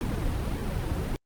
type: noise with flanger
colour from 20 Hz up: brown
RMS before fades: -29 dBFS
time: 0.01-1.16 s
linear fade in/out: 0 ms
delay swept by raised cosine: 1.4 to 5 ms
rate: 1.7 Hz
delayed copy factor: -0.6
effects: Opus 48 kbps